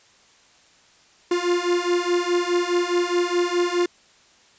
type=beating tone pair; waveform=45% pulse; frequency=349.2 / 354 Hz; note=F4 / F4; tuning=0 / +23 cents; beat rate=4.8 Hz; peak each=-23 / -22 dBFS; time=1.31-3.86 s; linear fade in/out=5 ms; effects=white hiss -55 dBFS RMS until 4.58 s + resampled to 16000 Hz